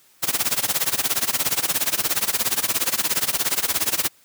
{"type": "noise with tremolo", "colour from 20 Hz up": "white", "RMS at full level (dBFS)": -19, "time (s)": [0.22, 4.09], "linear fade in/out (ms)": 20, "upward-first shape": "sine", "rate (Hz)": 17, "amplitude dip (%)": 90, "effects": ["white hiss -56 dBFS RMS until 4.24 s", "high-pass 80 Hz 12 dB/octave"]}